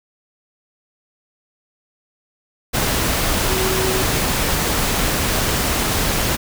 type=tone in noise; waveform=sine; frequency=377.2 Hz; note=F#4; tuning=33 cents sharp; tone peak=-21 dBFS; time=3.49-4.03 s; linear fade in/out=20 ms; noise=pink; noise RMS=-19 dBFS; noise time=2.73-6.37 s; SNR=-5 dB; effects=none